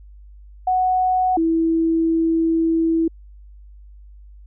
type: tone pair in turn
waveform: sine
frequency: 740 / 327.5 Hz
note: F#5 / E4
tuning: 0 / -11 cents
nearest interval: octave + major second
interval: 1411 cents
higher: first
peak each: -15 dBFS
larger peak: neither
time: 0.67-1.37 / 1.37-3.08 s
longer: second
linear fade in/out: 5 ms
effects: added 50 Hz sine -40 dBFS peak until 4.46 s